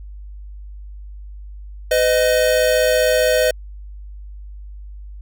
square tone pair together, 506 / 621.3 Hz, B4 / D#5, +42 / -3 cents, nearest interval major third, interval 355 cents, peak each -17 dBFS, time 1.91-3.51 s, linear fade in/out 5 ms, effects added 50 Hz sine -32 dBFS peak until 5.21 s

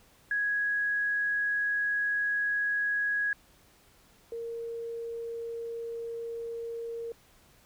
sine tone pair in turn, 1663 / 463.3 Hz, G#6 / A#4, +2 / -11 cents, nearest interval octave + minor seventh, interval 2213 cents, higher first, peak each -26 / -34 dBFS, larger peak first, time 0.31-3.33 / 4.32-7.12 s, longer first, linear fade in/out 2 ms, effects pink hiss -61 dBFS RMS until 7.65 s

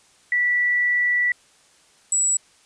sine tone pair in turn, 1958 / 7832 Hz, B6 / B8, -15 / -15 cents, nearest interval 2 octaves, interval 2400 cents, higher second, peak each -17 dBFS, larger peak neither, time 0.32-1.32 / 2.12-2.37 s, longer first, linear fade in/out 2 ms, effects white hiss -56 dBFS RMS until 2.65 s + resampled to 22050 Hz

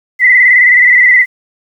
sine tone with vibrato, 1995 Hz, B6, 17 cents sharp, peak -3 dBFS, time 0.19-1.26 s, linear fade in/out 50 ms, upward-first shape square, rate 19 Hz, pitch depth 42 cents each way, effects 7-bit

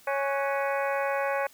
harmonic tone with a mistuned harmonic, 277.2 Hz, C#4, in tune, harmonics 2 / 3 / 4 / 5 / 6 / 7 / 8 / 9, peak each -28 / -32 / -34 / -36 / -38 / -39 / -40 / -41 dBFS, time 0.07-1.47 s, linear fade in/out 5 ms, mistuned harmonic 5, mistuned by +120 cents, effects white hiss -56 dBFS RMS until 1.53 s

